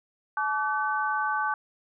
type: tone cluster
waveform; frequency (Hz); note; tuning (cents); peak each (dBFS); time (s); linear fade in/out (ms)
sine; 859 / 1155 / 1518; A5 / D6 / F#6; -42 / -29 / +44; -29; 0.37-1.54; 2
effects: none